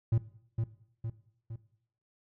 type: tone with echo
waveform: triangle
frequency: 113.4 Hz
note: A#2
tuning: 47 cents flat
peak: -21 dBFS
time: 0.12-0.18 s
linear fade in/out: 5 ms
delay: 460 ms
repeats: 3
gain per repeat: -5 dB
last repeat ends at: 1.56 s
effects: noise-tail reverb RT60 0.7 s tail -17 dB re dry